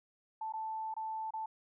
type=tone with dropouts; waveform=sine; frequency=880 Hz; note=A5; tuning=in tune; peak=-36 dBFS; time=0.41-1.46 s; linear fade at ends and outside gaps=5 ms; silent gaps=0.524-0.536 / 0.941-0.965 / 1.307-1.336 s; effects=none